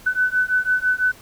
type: beating tone pair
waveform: sine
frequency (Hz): 1500 / 1506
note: F#6 / F#6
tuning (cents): +23 / +30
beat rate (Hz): 6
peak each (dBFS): -20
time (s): 0.06-1.12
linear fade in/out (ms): 10
effects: pink hiss -46 dBFS RMS until 1.21 s